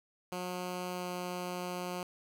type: tone with pitch glide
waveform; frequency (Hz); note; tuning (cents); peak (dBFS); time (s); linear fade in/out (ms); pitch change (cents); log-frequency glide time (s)
10% pulse; 180.5 to 179.36; F#3 to F3; -43 to +46; -28; 0.32-2.03; 2; -11; 0.88-1.06
effects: none